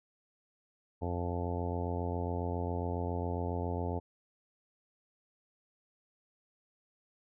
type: harmonic tone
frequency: 87.31 Hz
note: F2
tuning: in tune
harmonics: 1 / 2 / 3 / 4 / 5 / 6 / 7 / 8 / 9 / 10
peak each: -35 / -42 / -41 / -44 / -41 / -44 / -47 / -44 / -48 / -44 dBFS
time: 1.01-4 s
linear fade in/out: 20 ms
effects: none